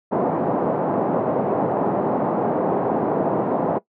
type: band-pass noise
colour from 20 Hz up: white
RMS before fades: -21 dBFS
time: 0.11-3.79 s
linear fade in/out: 20 ms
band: 150 to 790 Hz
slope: 24 dB/octave
effects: noise-tail reverb RT60 0.1 s tail -19 dB re dry